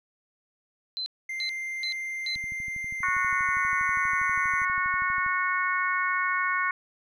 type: tone bursts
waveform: sine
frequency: 4066 Hz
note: B7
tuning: 50 cents sharp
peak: -29 dBFS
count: 4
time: 0.97-2.354 s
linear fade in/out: 0 ms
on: 91 ms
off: 340 ms
type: tone with pitch glide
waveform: triangle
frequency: 2093 to 2042 Hz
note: C7 to C7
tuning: 0 to -43 cents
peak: -29 dBFS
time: 1.29-4.65 s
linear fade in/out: 5 ms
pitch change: -43 cents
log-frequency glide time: 2.93-3.69 s
type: click train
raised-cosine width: 5 ms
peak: -34 dBFS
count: 37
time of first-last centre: 2.36-5.263 s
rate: 12.4 Hz
type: harmonic tone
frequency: 366.1 Hz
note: F#4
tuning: 18 cents flat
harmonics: 3 / 4 / 5 / 6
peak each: -28 / -29 / -30 / -31 dBFS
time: 3.03-6.71 s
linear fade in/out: 2 ms
effects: none